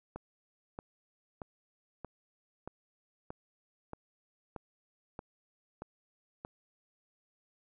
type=click train; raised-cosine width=1 ms; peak=-27 dBFS; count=11; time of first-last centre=0.16-6.449 s; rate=1.59 Hz; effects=none